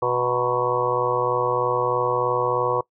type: harmonic tone with a mistuned harmonic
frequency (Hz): 123.1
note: B2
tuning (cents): -5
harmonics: 1 / 3 / 4 / 5 / 6 / 7 / 8 / 9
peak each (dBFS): -33 / -28 / -23 / -32 / -32 / -29 / -27 / -26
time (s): 0.02-2.81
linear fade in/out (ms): 5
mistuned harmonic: 7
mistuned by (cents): +85
effects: noise-tail reverb RT60 0.1 s tail -22 dB re dry